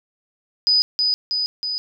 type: tone with echo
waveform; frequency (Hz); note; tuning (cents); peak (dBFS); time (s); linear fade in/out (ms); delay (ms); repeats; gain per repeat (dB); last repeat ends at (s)
sine; 4978; D#8; 0; -13; 0.67-0.82; 0; 320; 3; -3; 1.78
effects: none